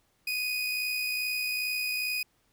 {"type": "tone with amplitude modulation", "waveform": "30% pulse", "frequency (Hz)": 2489, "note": "D#7", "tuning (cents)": 0, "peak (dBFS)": -25, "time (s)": [0.27, 2.23], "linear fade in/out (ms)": 5, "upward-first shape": "sine", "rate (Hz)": 62.4, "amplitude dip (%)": 30, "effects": ["pink hiss -70 dBFS RMS until 2.52 s"]}